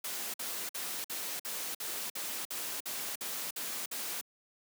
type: noise bursts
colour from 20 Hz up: white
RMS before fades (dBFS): -38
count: 12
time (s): 0.04-4.212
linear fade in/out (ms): 5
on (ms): 300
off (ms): 52
effects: high-pass 200 Hz 12 dB/octave